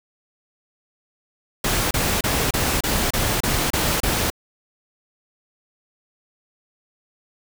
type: noise bursts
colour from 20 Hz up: pink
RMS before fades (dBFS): -21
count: 9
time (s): 1.64-4.302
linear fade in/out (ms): 5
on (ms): 270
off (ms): 29
effects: none